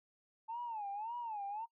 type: tone with vibrato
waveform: sine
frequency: 876 Hz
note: A5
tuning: 8 cents flat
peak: -38 dBFS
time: 0.48-1.66 s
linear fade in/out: 20 ms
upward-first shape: sine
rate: 1.8 Hz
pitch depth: 170 cents each way
effects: noise-tail reverb RT60 0.1 s tail -22 dB re dry + tanh soft clip ceiling -34 dBFS